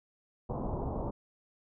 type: low-pass noise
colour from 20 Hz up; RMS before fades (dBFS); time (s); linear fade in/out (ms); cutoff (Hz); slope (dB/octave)
pink; -35; 0.49-1.11; 10; 1000; 48
effects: none